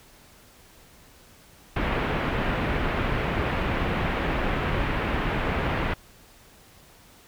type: low-pass noise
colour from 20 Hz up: pink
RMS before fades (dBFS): -26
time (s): 1.76-5.94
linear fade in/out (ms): 5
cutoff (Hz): 2700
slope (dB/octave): 24
effects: pink hiss -53 dBFS RMS until 7.27 s